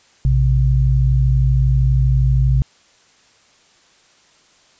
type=tone pair together; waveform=sine; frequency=58.21 / 130.81 Hz; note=A#1 / C3; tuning=-2 / 0 cents; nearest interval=octave + major second; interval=1402 cents; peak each=-14 dBFS; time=0.25-2.62 s; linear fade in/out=0 ms; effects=white hiss -53 dBFS RMS until 4.79 s + resampled to 16000 Hz